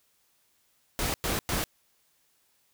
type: noise bursts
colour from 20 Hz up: pink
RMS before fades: -29 dBFS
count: 3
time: 0.99-1.64 s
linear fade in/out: 0 ms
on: 150 ms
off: 100 ms
effects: white hiss -69 dBFS RMS until 2.73 s